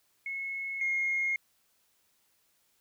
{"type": "tone pair in turn", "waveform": "sine", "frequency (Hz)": [2183, 2145], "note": ["C#7", "C7"], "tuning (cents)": [-27, 42], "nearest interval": "unison", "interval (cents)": 31, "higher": "first", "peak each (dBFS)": [-33, -26], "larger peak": "second", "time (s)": [[0.26, 0.81], [0.81, 1.36]], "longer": "neither", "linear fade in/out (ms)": 2, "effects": ["tanh soft clip ceiling -22 dBFS", "white hiss -71 dBFS RMS until 2.8 s"]}